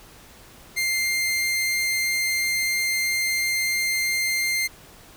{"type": "tone", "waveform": "sawtooth", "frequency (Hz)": 2101, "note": "C7", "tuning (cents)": 7, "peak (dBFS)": -18, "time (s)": [0.76, 4.68], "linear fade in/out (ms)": 20, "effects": ["pink hiss -48 dBFS RMS until 5.16 s"]}